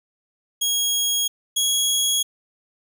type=tone pair in turn; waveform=20% pulse; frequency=3300 / 3321 Hz; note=G#7 / G#7; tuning=-12 / -1 cents; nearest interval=unison; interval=11 cents; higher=second; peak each=-14 / -13 dBFS; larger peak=second; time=0.61-1.28 / 1.56-2.23 s; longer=neither; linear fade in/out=10 ms; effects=none